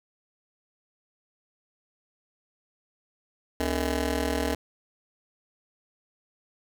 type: ring-modulated tone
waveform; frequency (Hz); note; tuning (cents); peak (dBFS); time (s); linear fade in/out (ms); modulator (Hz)
15% pulse; 179.8; F#3; -49; -16; 3.6-4.55; 2; 110
effects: none